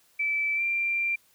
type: tone with pitch glide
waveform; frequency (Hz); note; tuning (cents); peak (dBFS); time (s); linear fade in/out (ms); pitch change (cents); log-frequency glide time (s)
sine; 2316 to 2369; D7 to D7; -25 to +14; -24; 0.19-1.16; 10; +39; 0.55-0.62
effects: white hiss -63 dBFS RMS until 1.34 s